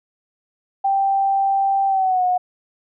sine tone with pitch glide, 784 to 727.3 Hz, G5 to F#5, 0 to -30 cents, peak -15 dBFS, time 0.84-2.38 s, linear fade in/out 10 ms, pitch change -130 cents, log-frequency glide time 1.87-2.24 s, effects none

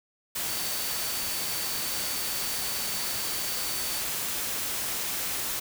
sine tone in noise, 4536 Hz, C#8, 39 cents sharp, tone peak -38 dBFS, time 0.48-4.02 s, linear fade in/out 10 ms, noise white, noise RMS -31 dBFS, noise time 0.35-5.6 s, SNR -10 dB, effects none

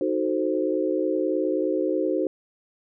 sine chord, D# diminished seventh, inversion none, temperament equal, 311.1 / 370 / 440 / 523.3 Hz, D#4 / F#4 / A4 / C5, 0 / 0 / 0 / 0 cents, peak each -26 / -26 / -30 / -27 dBFS, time 0.01-2.27 s, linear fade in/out 2 ms, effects none

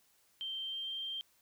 sine tone with pitch glide, 3136 to 3163 Hz, G7 to G7, 0 to +15 cents, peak -37 dBFS, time 0.41-1.21 s, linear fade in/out 0 ms, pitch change +15 cents, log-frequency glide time 0.62-0.94 s, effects white hiss -70 dBFS RMS until 1.41 s

